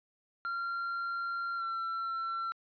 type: tone with pitch glide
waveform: triangle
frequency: 1380 to 1349.3 Hz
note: F6 to E6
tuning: -21 to +40 cents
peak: -31 dBFS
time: 0.45-2.52 s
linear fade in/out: 0 ms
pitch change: -39 cents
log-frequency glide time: 1.57-1.63 s
effects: resampled to 11025 Hz